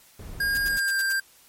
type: noise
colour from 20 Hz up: brown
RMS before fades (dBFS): -38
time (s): 0.19-0.78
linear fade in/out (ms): 5
type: tone with pitch glide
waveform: square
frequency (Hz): 1620 to 1583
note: G#6 to G6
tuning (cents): -43 to +17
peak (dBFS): -23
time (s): 0.4-1.2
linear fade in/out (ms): 5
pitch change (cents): -40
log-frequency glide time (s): 0.68-0.99
type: noise bursts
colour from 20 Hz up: blue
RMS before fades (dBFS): -32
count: 6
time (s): 0.55-1.125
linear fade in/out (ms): 0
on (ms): 25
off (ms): 85
effects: white hiss -55 dBFS RMS until 1.48 s + MP3 64 kbps